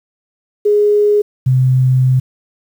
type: tone pair in turn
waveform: sine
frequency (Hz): 415.3 / 129.05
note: G#4 / C3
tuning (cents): 0 / -23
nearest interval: octave + minor sixth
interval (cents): 2023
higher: first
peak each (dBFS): -8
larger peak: neither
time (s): 0.65-1.22 / 1.46-2.2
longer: second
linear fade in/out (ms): 10
effects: 7-bit